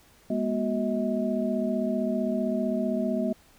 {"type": "tone cluster", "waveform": "sine", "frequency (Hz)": [206.1, 241.6, 370.8, 637], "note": ["G#3", "B3", "F#4", "D#5"], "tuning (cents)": [-13, -38, 4, 41], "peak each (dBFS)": [-29, -28, -34, -30], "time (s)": [0.3, 3.33], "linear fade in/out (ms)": 5, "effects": ["pink hiss -58 dBFS RMS until 3.58 s"]}